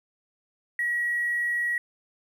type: tone with hard clipping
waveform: triangle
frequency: 1914 Hz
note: A#6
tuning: 45 cents sharp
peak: -24 dBFS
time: 0.79-1.78 s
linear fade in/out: 2 ms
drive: 3 dB
effects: none